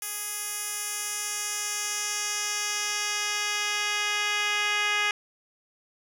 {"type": "tone with band-pass filter sweep", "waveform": "10% pulse", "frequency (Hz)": 415.3, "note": "G#4", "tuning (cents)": 0, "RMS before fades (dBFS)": -29, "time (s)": [0.02, 5.11], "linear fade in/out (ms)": 2, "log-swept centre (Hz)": [12000, 2800], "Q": 1.2, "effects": []}